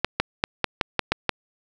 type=clicks; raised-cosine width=0.3 ms; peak=-3 dBFS; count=8; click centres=0.046 / 0.2 / 0.439 / 0.643 / 0.812 / 0.993 / 1.12 / 1.293 s; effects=none